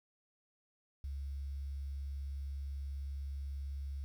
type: tone with quantisation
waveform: sine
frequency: 69.3 Hz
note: C#2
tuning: in tune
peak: -38 dBFS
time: 1.04-4.04 s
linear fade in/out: 0 ms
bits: 11
effects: none